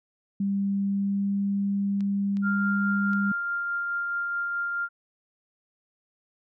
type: tone with pitch glide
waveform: sine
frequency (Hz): 198.2 to 199.35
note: G3 to G3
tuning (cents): +19 to +29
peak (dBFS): -23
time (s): 0.4-3.32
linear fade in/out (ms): 5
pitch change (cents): +10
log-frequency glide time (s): 0.84-1.37
type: clicks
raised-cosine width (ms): 0.2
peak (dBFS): -30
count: 3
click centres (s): 2.007 / 2.37 / 3.133
type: tone with tremolo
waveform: sine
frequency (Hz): 1396.9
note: F6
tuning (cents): 0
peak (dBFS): -25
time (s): 2.42-4.89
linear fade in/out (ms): 50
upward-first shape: triangle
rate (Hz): 4.7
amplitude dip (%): 25
effects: none